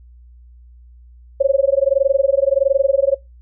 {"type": "tone with amplitude modulation", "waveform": "sine", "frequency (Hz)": 548, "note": "C#5", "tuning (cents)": -20, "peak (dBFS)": -8, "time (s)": [1.4, 3.15], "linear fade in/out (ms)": 10, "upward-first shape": "sine", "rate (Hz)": 21.5, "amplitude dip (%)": 100, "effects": ["noise-tail reverb RT60 0.2 s tail -22 dB re dry", "added 60 Hz sine -41 dBFS peak until 3.41 s"]}